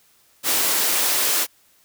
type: noise with high-pass filter sweep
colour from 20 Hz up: white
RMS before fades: -20 dBFS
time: 0.43-1.47 s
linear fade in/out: 50 ms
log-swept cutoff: 220 to 410 Hz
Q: 0.83
effects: white hiss -58 dBFS RMS until 1.84 s